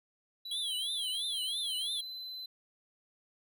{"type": "tone with pitch glide", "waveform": "triangle", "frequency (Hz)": [3951, 4041], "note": ["B7", "B7"], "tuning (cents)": [0, 39], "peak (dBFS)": -39, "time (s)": [0.45, 2.46], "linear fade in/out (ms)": 5, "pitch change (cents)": 39, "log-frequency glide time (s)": [0.71, 1.48]}
{"type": "tone with vibrato", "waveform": "square", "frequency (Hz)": 3268, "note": "G#7", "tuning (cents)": -29, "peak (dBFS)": -34, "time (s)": [0.51, 2.01], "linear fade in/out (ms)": 5, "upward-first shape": "triangle", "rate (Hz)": 3, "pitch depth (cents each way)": 200}
{"effects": []}